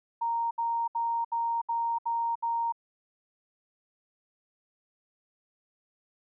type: tone bursts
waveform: sine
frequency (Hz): 929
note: A#5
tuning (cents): -6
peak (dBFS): -26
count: 7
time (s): 0.21-2.724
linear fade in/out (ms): 10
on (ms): 300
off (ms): 69
effects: none